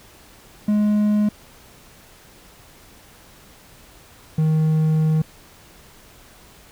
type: tone pair in turn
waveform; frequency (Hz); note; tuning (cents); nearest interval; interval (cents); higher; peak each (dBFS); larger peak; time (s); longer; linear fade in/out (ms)
triangle; 209.4 / 156.87; G#3 / D#3; +15 / +14; perfect fourth; 501; first; -13; neither; 0.68-1.29 / 4.38-5.22; second; 5
effects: pink hiss -48 dBFS RMS until 6.71 s